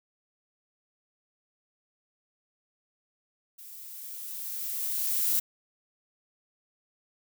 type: noise with level ramp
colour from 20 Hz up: violet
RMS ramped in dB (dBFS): -47 to -25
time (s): 3.58-5.4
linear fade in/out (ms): 10
effects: none